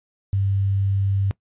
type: tone with quantisation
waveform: sine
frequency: 98.2 Hz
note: G2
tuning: 4 cents sharp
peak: -18 dBFS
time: 0.33-1.31 s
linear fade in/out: 0 ms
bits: 8
effects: noise-tail reverb RT60 0.1 s tail -20 dB re dry + resampled to 8000 Hz